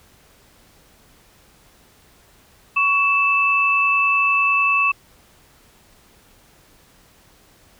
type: tone pair together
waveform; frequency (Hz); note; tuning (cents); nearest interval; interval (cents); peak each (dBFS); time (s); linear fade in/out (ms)
sine; 1122.3 / 2637; C#6 / E7; +21 / 0; octave + minor third; 1479; -19 / -16; 2.76-4.92; 10
effects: pink hiss -53 dBFS RMS until 7.79 s